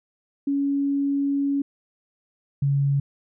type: tone pair in turn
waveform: sine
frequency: 280.1 / 140.05 Hz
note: C#4 / C#3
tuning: +18 / +18 cents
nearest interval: octave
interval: 1200 cents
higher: first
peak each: -20 / -18 dBFS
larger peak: second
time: 0.47-1.62 / 2.62-3 s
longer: first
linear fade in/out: 5 ms
effects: none